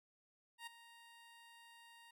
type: tone with ADSR envelope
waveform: 15% pulse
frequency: 932.3 Hz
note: A#5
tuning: in tune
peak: -39 dBFS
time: 0.58-2.11 s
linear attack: 88 ms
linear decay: 10 ms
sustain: -14 dB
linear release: 5 ms
effects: none